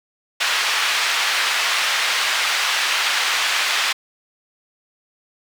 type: band-pass noise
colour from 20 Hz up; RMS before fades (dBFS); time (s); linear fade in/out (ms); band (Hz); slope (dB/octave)
white; -20; 0.4-3.93; 10; 1100 to 3300; 12
effects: none